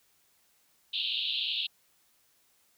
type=band-pass noise; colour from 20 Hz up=white; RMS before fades=-32 dBFS; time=0.93-1.67 s; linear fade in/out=10 ms; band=2700 to 4100 Hz; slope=96 dB/octave; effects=white hiss -68 dBFS RMS until 2.77 s